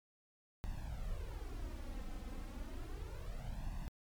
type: noise with flanger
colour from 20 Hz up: brown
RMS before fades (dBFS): -43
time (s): 0.64-3.88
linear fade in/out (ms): 0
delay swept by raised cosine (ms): 1.1 to 3.9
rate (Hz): 0.32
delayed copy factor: +0.85
effects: MP3 96 kbps